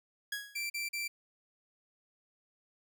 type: tone with exponential decay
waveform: sawtooth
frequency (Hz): 1661.2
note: G#6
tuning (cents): 0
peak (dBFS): -29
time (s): 0.32-0.67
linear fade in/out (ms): 5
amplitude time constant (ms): 74
type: tone bursts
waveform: sawtooth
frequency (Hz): 2347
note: D7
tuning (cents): -2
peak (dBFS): -31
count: 3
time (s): 0.55-1.08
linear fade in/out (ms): 10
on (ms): 150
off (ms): 40
effects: none